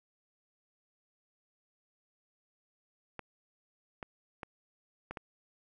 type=clicks; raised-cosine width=0.5 ms; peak=-25 dBFS; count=5; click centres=3.193 / 4.028 / 4.432 / 5.11 / 5.172 s; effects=none